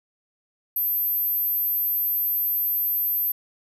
sine tone, 12310 Hz, G9, 33 cents flat, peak -21 dBFS, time 0.76-3.32 s, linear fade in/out 5 ms, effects none

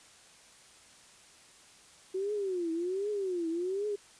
sine tone with vibrato, 370 Hz, F#4, in tune, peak -30 dBFS, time 2.14-3.96 s, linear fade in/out 10 ms, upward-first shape triangle, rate 1.3 Hz, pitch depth 240 cents each way, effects white hiss -57 dBFS RMS until 4.19 s + resampled to 22050 Hz

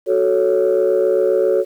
sine chord, F# minor, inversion none, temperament equal with one note detuned, 370 / 437.5 / 554.4 Hz, F#4 / A4 / C#5, 0 / -10 / 0 cents, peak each -16 dBFS, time 0.06-1.65 s, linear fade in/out 50 ms, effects tanh soft clip ceiling -7 dBFS + 8-bit

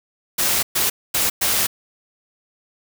white noise bursts at uneven times, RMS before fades -19 dBFS, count 4, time 0.38-0.63 / 0.75-0.9 / 1.14-1.3 / 1.41-1.67 s, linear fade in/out 10 ms, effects none

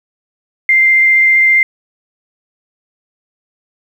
sine tone with vibrato, 2093 Hz, C7, in tune, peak -6 dBFS, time 0.69-1.63 s, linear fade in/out 2 ms, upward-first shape triangle, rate 15 Hz, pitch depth 10 cents each way, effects 7-bit

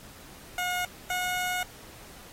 15% pulse tone pair in turn, 721 / 726 Hz, F#5 / F#5, -45 / -33 cents, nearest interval unison, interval 12 cents, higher second, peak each -21 dBFS, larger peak neither, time 0.58-0.85 / 1.1-1.63 s, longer second, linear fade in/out 2 ms, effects pink hiss -49 dBFS RMS until 2.32 s + AAC 48 kbps

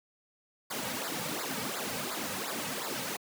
pink noise with flanger, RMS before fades -35 dBFS, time 0.7-3.17 s, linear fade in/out 10 ms, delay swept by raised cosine 0.33 to 2.93 ms, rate 2.8 Hz, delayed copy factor -0.85, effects high-pass 200 Hz 12 dB/octave

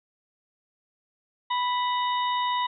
harmonic tone with a mistuned harmonic, 987.8 Hz, B5, in tune, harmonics 1 / 2 / 3 / 4, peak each -24 / -35 / -37 / -34 dBFS, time 1.5-2.67 s, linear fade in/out 10 ms, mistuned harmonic 4, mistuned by -110 cents, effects none

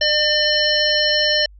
harmonic tone, 601 Hz, D5, 40 cents sharp, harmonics 1 / 3 / 5 / 7 / 9, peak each -21 / -21 / -21 / -21 / -21 dBFS, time 0.01-1.46 s, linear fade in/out 5 ms, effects added 50 Hz sine -41 dBFS peak until 1.59 s

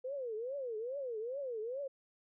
sine tone with vibrato, 493.9 Hz, B4, in tune, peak -37 dBFS, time 0.04-1.88 s, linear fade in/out 10 ms, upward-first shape triangle, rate 2.4 Hz, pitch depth 280 cents each way, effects none

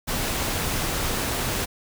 pink noise, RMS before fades -26 dBFS, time 0.07-1.66 s, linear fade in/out 20 ms, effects none

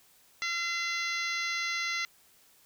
harmonic tone, 684 Hz, F5, 36 cents flat, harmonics 2 / 3 / 4 / 5 / 6 / 7 / 8 / 9, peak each -38 / -32 / -41 / -42 / -39 / -44 / -47 / -42 dBFS, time 0.42-2.05 s, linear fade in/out 0 ms, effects white hiss -62 dBFS RMS until 2.65 s

